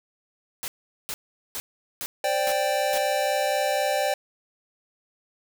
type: noise bursts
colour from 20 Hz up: white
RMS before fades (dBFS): -32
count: 6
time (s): 0.63-2.98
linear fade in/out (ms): 0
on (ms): 50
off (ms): 410
type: chord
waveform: square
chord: C suspended second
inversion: none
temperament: equal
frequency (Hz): 523.3 / 587.3 / 784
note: C5 / D5 / G5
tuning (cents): 0 / 0 / 0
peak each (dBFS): -30 / -26 / -27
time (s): 2.24-4.14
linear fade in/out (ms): 2
effects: none